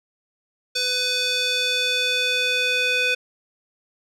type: tone with band-pass filter sweep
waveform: square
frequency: 500 Hz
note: B4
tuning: 21 cents sharp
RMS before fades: -22 dBFS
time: 0.75-3.15 s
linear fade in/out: 10 ms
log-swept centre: 4400 to 2700 Hz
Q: 2.3
effects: none